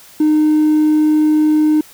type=tone; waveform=triangle; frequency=306.4 Hz; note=D#4; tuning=27 cents flat; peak=-6 dBFS; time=0.2-1.81 s; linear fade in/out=5 ms; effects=tanh soft clip ceiling -5 dBFS + white hiss -42 dBFS RMS until 1.93 s